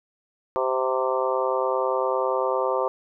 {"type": "harmonic tone with a mistuned harmonic", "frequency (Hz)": 130, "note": "C3", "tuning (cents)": -11, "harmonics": [3, 4, 5, 6, 7, 8, 9], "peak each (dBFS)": [-28, -25, -30, -35, -29, -32, -30], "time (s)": [0.56, 2.88], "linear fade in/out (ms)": 0, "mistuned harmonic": 6, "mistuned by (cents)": -17, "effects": []}